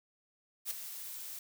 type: noise with ADSR envelope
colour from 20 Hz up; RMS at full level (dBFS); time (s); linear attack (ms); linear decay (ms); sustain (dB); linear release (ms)
blue; -34; 0.65-1.39; 56; 9; -10; 3
effects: none